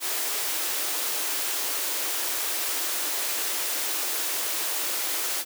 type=high-pass noise; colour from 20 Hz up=white; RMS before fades=-28 dBFS; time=0-5.45 s; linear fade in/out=50 ms; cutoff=280 Hz; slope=96 dB/octave; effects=none